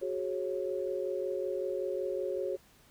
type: chord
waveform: sine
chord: F# suspended second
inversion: none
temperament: equal with one note detuned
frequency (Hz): 370 / 415.3 / 547.4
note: F#4 / G#4 / C#5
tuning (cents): 0 / 0 / -22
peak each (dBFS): -35 / -37 / -35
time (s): 0.01-2.57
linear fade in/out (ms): 20
effects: pink hiss -62 dBFS RMS until 2.9 s